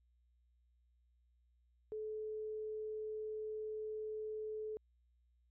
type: tone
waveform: sine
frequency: 431.4 Hz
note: A4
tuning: 34 cents flat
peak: -40 dBFS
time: 1.92-4.77 s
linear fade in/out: 0 ms
effects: added 60 Hz sine -70 dBFS peak until 5.5 s

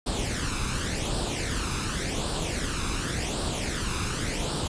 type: noise with flanger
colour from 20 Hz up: pink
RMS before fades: -29 dBFS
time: 0.06-4.68 s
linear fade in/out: 10 ms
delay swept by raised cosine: 0.23 to 0.8 ms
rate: 0.89 Hz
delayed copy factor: +0.6
effects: resampled to 22050 Hz

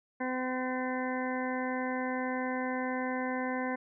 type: harmonic tone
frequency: 255.6 Hz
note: C4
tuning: 40 cents flat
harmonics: 1 / 2 / 3 / 4 / 6 / 7 / 8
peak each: -34 / -37 / -39 / -40 / -42 / -42 / -43 dBFS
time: 0.2-3.76 s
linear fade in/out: 10 ms
effects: none

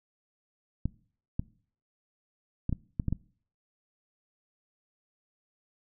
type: clicks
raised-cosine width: 5 ms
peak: -16 dBFS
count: 7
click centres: 0.856 / 1.395 / 2.694 / 2.727 / 2.998 / 3.083 / 3.126 s
effects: noise-tail reverb RT60 0.5 s tail -22 dB re dry

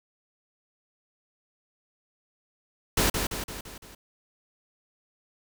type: noise with echo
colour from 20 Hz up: pink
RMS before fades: -23 dBFS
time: 2.97-3.1 s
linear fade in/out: 5 ms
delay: 170 ms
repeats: 5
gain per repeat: -5 dB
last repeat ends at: 3.95 s
effects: none

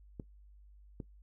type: clicks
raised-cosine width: 3 ms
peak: -28 dBFS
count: 2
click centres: 0.198 / 1.002 s
effects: noise-tail reverb RT60 0.1 s tail -17 dB re dry + added 50 Hz sine -55 dBFS peak until 1.22 s

